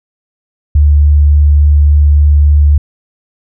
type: tone with vibrato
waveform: sine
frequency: 73.42 Hz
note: D2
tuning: in tune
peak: -3 dBFS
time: 0.75-2.78 s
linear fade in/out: 5 ms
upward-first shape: triangle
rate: 3.5 Hz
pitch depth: 9 cents each way
effects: none